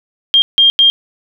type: tone bursts at uneven times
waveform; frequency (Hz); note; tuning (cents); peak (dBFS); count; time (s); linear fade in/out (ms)
sine; 3208; G7; +39; -5; 3; 0.34-0.42 / 0.58-0.7 / 0.79-0.9; 0
effects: none